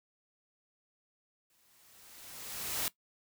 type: noise with exponential growth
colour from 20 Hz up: white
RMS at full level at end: -32 dBFS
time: 1.5-2.88 s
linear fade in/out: 1 ms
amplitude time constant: 300 ms
effects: noise-tail reverb RT60 0.1 s tail -18 dB re dry